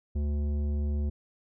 sine tone with tanh clipping, 73.1 Hz, D2, 7 cents flat, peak -28 dBFS, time 0.15-1.1 s, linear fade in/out 10 ms, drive 12 dB, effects none

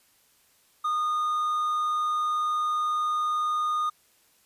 triangle tone, 1227 Hz, D#6, 25 cents flat, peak -22 dBFS, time 0.84-3.9 s, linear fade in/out 10 ms, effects white hiss -63 dBFS RMS until 4.45 s + resampled to 32000 Hz

